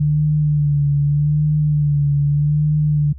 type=tone with vibrato; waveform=sine; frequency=147.4 Hz; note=D3; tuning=7 cents sharp; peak=-13 dBFS; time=0-3.13 s; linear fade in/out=10 ms; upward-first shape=sine; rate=0.82 Hz; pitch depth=47 cents each way; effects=added 69 Hz sine -32 dBFS peak until 3.18 s